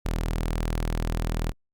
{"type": "tone", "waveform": "sawtooth", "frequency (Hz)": 40.52, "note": "E1", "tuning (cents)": -29, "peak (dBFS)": -21, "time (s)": [0.05, 1.52], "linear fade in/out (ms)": 10, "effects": ["Opus 48 kbps"]}